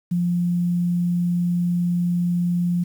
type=tone with quantisation; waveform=sine; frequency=175.1 Hz; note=F3; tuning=5 cents sharp; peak=-18 dBFS; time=0.11-2.84 s; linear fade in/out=10 ms; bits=8; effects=none